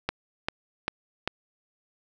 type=click train; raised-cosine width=0.3 ms; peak=-10 dBFS; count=4; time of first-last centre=0.09-1.276 s; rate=2.53 Hz; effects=none